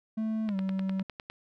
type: tone with pitch glide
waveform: triangle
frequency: 219.7 to 191.26 Hz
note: A3 to G3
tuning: -2 to -42 cents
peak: -26 dBFS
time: 0.17-1.03 s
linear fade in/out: 10 ms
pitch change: -240 cents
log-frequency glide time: 0.46-0.56 s
type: click train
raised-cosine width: 0.3 ms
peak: -23 dBFS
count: 9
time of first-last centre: 0.49-1.3 s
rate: 9.88 Hz
effects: none